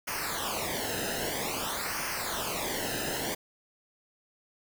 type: noise with flanger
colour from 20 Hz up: pink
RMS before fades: -33 dBFS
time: 0.07-3.35 s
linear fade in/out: 10 ms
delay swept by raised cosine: 0.26 to 0.89 ms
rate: 0.51 Hz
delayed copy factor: -0.8
effects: none